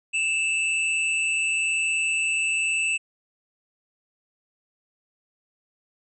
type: tone pair together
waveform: square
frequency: 2637 / 2798 Hz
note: E7 / F7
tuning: 0 / +3 cents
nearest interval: minor second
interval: 103 cents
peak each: -23 / -31 dBFS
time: 0.13-2.98 s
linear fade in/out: 20 ms
effects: resampled to 22050 Hz

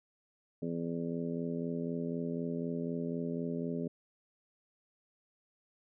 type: harmonic tone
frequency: 84 Hz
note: E2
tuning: 33 cents sharp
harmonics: 2 / 3 / 4 / 5 / 6 / 7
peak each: -38 / -37 / -45 / -40 / -50 / -46 dBFS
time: 0.62-3.88 s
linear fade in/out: 5 ms
effects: none

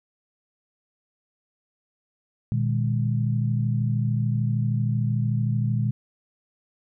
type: tone cluster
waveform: sine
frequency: 118.5 / 151.7 / 203.9 Hz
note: A#2 / D#3 / G#3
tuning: +29 / -44 / -32 cents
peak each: -22 / -28 / -29 dBFS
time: 2.52-5.91 s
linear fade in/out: 0 ms
effects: none

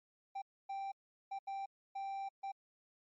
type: tone bursts at uneven times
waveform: triangle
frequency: 784 Hz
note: G5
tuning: in tune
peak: -37 dBFS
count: 6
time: 0.35-0.42 / 0.69-0.92 / 1.31-1.39 / 1.47-1.66 / 1.95-2.29 / 2.43-2.52 s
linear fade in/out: 10 ms
effects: MP3 32 kbps

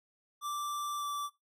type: tone with pitch glide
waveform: square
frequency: 1173 to 1162.9 Hz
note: D6 to D6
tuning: -2 to -17 cents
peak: -35 dBFS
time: 0.41-1.3 s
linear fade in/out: 50 ms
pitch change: -15 cents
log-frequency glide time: 0.98-1.04 s
effects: noise-tail reverb RT60 0.2 s tail -18 dB re dry + AAC 64 kbps

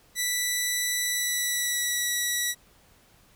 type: tone with pitch glide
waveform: 10% pulse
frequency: 1972 to 1940.4 Hz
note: B6 to B6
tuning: -3 to -31 cents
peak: -16 dBFS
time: 0.15-2.55 s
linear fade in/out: 50 ms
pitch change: -28 cents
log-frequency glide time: 1.02-2.12 s
effects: pink hiss -59 dBFS RMS until 3.35 s

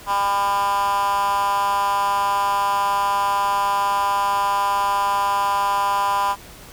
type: tone with high-pass filter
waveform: 10% pulse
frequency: 200 Hz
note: G3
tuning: 35 cents sharp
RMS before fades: -20 dBFS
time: 0.06-6.36 s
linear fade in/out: 50 ms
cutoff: 930 Hz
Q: 6.8
effects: pink hiss -42 dBFS RMS until 6.72 s

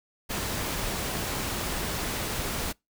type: noise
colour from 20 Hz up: pink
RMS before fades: -31 dBFS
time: 0.29-2.73 s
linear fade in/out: 20 ms
effects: noise-tail reverb RT60 0.2 s tail -26 dB re dry

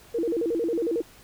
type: tone with vibrato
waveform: sine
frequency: 395.2 Hz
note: G4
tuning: 14 cents sharp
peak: -23 dBFS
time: 0.14-1.02 s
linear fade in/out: 10 ms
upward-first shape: square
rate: 11 Hz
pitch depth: 290 cents each way
effects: pink hiss -52 dBFS RMS until 1.23 s

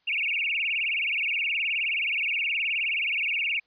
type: tone with vibrato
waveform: sine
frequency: 2489 Hz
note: D#7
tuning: in tune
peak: -24 dBFS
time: 0.07-3.6 s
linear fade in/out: 10 ms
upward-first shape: sine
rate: 19 Hz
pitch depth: 220 cents each way
effects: white hiss -69 dBFS RMS until 3.66 s + resampled to 11025 Hz

